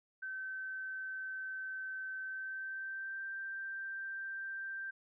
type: tone with pitch glide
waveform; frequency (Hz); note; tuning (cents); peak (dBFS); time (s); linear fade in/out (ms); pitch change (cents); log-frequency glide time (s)
sine; 1538 to 1571.2; G6 to G6; -33 to +4; -39; 0.22-4.91; 10; +37; 2.21-3.25
effects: none